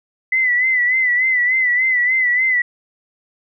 sine tone with vibrato, 2007 Hz, B6, 27 cents sharp, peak -13 dBFS, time 0.32-2.62 s, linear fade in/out 5 ms, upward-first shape sine, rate 3.4 Hz, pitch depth 62 cents each way, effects none

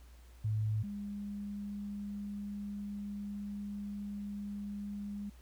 sine tone pair in turn, 107.9 / 203.7 Hz, A2 / G#3, -33 / -33 cents, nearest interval major seventh, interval 1100 cents, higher second, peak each -30 / -38 dBFS, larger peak first, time 0.44-0.83 / 0.83-5.3 s, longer second, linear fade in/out 10 ms, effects added 60 Hz sine -53 dBFS peak until 5.41 s + pink hiss -65 dBFS RMS until 5.41 s

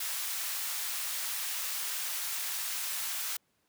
white high-pass noise, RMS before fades -35 dBFS, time 0-3.37 s, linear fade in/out 5 ms, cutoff 1000 Hz, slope 12 dB/octave, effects pink hiss -74 dBFS RMS until 3.68 s + high-pass 100 Hz 12 dB/octave

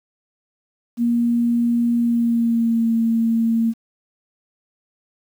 sine tone with pitch glide, 236.4 to 228 Hz, A#3 to A#3, +24 to -38 cents, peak -15 dBFS, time 0.97-3.74 s, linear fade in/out 50 ms, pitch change -62 cents, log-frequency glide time 1.97-2.92 s, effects 8-bit

